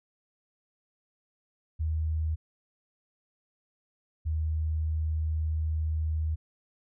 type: tone pair in turn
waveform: sine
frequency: 78.9 / 78.54 Hz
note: D#2 / D#2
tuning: +25 / +17 cents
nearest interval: unison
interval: 8 cents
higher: first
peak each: -26 dBFS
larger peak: neither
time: 1.79-2.36 / 4.25-6.36 s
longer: second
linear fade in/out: 20 ms
effects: none